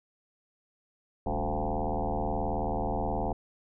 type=tone with frequency modulation; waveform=sine; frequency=365.1 Hz; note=F#4; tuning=23 cents flat; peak=-27 dBFS; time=1.26-3.33 s; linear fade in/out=5 ms; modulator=78.7 Hz; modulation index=6.2; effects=none